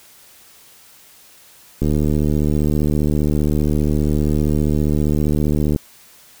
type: click train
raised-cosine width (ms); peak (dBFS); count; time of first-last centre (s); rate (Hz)
3; -6; 297; 1.82-5.761; 75.1
effects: white hiss -47 dBFS RMS until 6.4 s